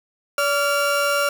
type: tone pair together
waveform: 35% pulse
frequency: 573.2 / 1388 Hz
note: D5 / F6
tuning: -42 / -11 cents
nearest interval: octave + minor third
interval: 1531 cents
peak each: -19 dBFS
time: 0.38-1.29 s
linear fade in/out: 2 ms
effects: none